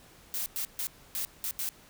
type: noise bursts at uneven times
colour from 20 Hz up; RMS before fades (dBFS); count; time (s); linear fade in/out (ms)
blue; -33; 6; 0.34-0.46 / 0.56-0.65 / 0.79-0.87 / 1.15-1.25 / 1.44-1.51 / 1.59-1.69; 0
effects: pink hiss -56 dBFS RMS until 1.89 s